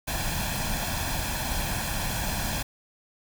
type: noise with comb filter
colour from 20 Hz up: pink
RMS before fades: -29 dBFS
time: 0.07-2.63 s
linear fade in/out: 10 ms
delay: 1.2 ms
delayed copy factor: +0.65
effects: none